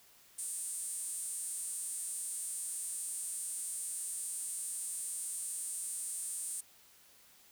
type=tone with high-pass filter; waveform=sawtooth; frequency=362.4 Hz; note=F#4; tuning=36 cents flat; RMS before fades=-40 dBFS; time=0.38-6.61 s; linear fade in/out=10 ms; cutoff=8900 Hz; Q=8.3; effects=white hiss -62 dBFS RMS until 7.51 s